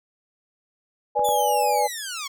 sine chord, G# diminished, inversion first, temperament equal, 493.9 / 587.3 / 830.6 Hz, B4 / D5 / G#5, 0 / 0 / 0 cents, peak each -25 / -25 / -20 dBFS, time 1.15-1.88 s, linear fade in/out 20 ms
clicks, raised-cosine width 1 ms, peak -22 dBFS, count 2, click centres 1.194 / 1.289 s
10% pulse linear sweep, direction down, 3520 to 1067 Hz, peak -21 dBFS, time 1.24-2.28 s, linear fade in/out 10 ms
effects none

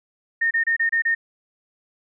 sine tone bursts, 1833 Hz, A#6, 30 cents flat, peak -17 dBFS, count 6, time 0.41-1.15 s, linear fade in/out 10 ms, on 100 ms, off 28 ms, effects none

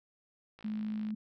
click train, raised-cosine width 0.3 ms, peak -37 dBFS, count 29, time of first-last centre 0.59-1.106 s, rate 54.3 Hz
sine tone, 214.2 Hz, A3, 46 cents flat, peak -33 dBFS, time 0.64-1.15 s, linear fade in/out 10 ms
effects none

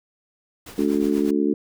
pink noise with tremolo, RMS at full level -38 dBFS, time 0.66-1.31 s, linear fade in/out 5 ms, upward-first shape triangle, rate 8.3 Hz, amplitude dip 70%
harmonic tone, 72.3 Hz, D2, 27 cents flat, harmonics 3 / 4 / 5 / 6, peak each -24 / -21 / -24 / -27 dBFS, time 0.78-1.54 s, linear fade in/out 5 ms
effects none

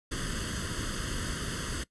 pink noise with comb filter, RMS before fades -34 dBFS, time 0.11-1.84 s, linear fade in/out 10 ms, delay 0.63 ms, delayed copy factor +0.85, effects noise-tail reverb RT60 0.1 s tail -20 dB re dry + resampled to 24000 Hz

